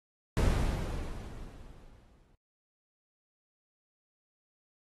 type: noise with exponential decay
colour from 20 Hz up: brown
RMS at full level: -24 dBFS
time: 0.37-2.35 s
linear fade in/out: 0 ms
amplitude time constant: 430 ms
effects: AAC 32 kbps